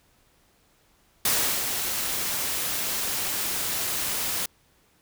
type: noise with ADSR envelope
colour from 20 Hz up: white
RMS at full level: -22 dBFS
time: 1.25-4.46 s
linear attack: 4 ms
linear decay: 370 ms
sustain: -6 dB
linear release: 5 ms
effects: pink hiss -63 dBFS RMS until 5.01 s